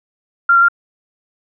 sine tone with pitch steps, 1386 / 1374 / 1393 Hz, F6 / F6 / F6, -14 / -29 / -5 cents, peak -7 dBFS, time 0.49-0.685 s, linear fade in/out 5 ms, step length 65 ms, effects none

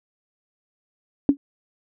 sine tone with exponential decay, 281.1 Hz, C#4, 24 cents sharp, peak -7 dBFS, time 1.29-1.37 s, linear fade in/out 1 ms, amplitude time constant 16 ms, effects none

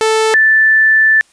sawtooth / sine tone pair in turn, 440 / 1760 Hz, A4 / A6, 0 / 0 cents, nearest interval 2 octaves, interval 2400 cents, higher second, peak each -6 dBFS, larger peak neither, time 0.01-0.34 / 0.34-1.21 s, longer second, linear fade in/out 0 ms, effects white hiss -51 dBFS RMS until 1.32 s + resampled to 22050 Hz

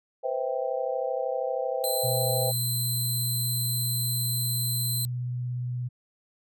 sine chord, C major seventh, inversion third, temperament just, 490.5 / 523.3 / 654.1 / 784.9 Hz, B4 / C5 / E5 / G5, -12 / 0 / -14 / +2 cents, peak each -33 / -29 / -33 / -34 dBFS, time 0.23-2.52 s, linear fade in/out 20 ms
5% pulse tone, 4075 Hz, C8, 47 cents flat, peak -21 dBFS, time 1.84-5.05 s, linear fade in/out 0 ms
sine tone with vibrato, 123.47 Hz, B2, in tune, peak -28 dBFS, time 2.03-5.89 s, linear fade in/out 20 ms, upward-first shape triangle, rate 17 Hz, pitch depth 14 cents each way
effects none

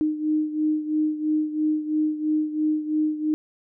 sine beating tone pair, 306.5 / 309.5 Hz, D#4 / D#4, -26 / -9 cents, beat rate 3 Hz, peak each -22 / -27 dBFS, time 0.01-3.34 s, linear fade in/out 0 ms, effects none

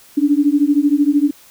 sine beating tone pair, 283.5 / 296.5 Hz, C#4 / D4, +39 / +17 cents, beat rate 13 Hz, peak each -14 dBFS, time 0.17-1.31 s, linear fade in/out 10 ms, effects white hiss -46 dBFS RMS until 1.5 s

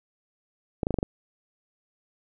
clicks, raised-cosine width 2 ms, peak -12 dBFS, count 6, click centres 0.832 / 0.869 / 0.907 / 0.942 / 0.987 / 1.029 s, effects none

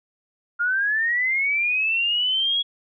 sine linear sweep, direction up, 1396.9 to 3348 Hz, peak -19 dBFS, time 0.59-2.63 s, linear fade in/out 20 ms, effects none

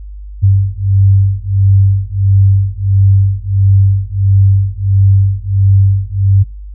sine beating tone pair, 97 / 98.5 Hz, G2 / G2, -18 / +9 cents, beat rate 1.5 Hz, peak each -10 dBFS, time 0.42-6.44 s, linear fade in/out 20 ms, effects noise-tail reverb RT60 0.2 s tail -19 dB re dry + added 50 Hz sine -25 dBFS peak until 6.74 s

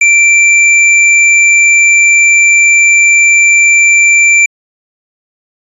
square tone, 2349 Hz, D7, in tune, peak -4 dBFS, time 0.01-4.46 s, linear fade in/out 5 ms, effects resampled to 24000 Hz

